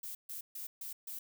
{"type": "noise bursts", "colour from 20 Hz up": "violet", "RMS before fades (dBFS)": -43, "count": 5, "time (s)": [0.03, 1.19], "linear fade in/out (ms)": 5, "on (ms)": 120, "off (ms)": 140, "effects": []}